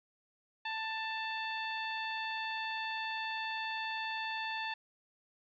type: tone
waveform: 15% pulse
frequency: 885 Hz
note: A5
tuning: 10 cents sharp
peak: -29 dBFS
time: 0.65-4.74 s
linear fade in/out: 5 ms
effects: resampled to 11025 Hz + 11-bit